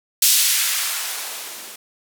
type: noise with band-pass filter sweep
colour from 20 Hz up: violet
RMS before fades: -21 dBFS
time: 0.22-1.76 s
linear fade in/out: 5 ms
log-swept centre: 4000 to 220 Hz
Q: 0.8
effects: none